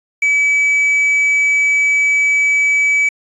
triangle tone with quantisation, 2290 Hz, D7, 44 cents flat, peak -9 dBFS, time 0.22-3.09 s, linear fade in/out 5 ms, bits 6, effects resampled to 22050 Hz

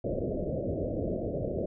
white low-pass noise, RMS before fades -32 dBFS, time 0.04-1.66 s, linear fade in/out 5 ms, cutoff 640 Hz, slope 96 dB/octave, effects none

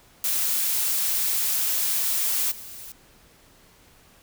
blue noise with level steps, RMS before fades -24 / -40 dBFS, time 0.24-2.92 s, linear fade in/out 2 ms, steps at 2.51 s, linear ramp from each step 10 ms, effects pink hiss -55 dBFS RMS until 4.22 s

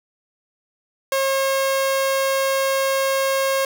sawtooth tone, 540 Hz, C#5, 45 cents flat, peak -14 dBFS, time 1.12-3.65 s, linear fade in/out 2 ms, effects 7-bit

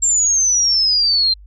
sine exponential sweep, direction down, 7459 to 4120 Hz, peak -12 dBFS, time 0.02-1.34 s, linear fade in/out 10 ms, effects added 50 Hz sine -38 dBFS peak until 1.46 s

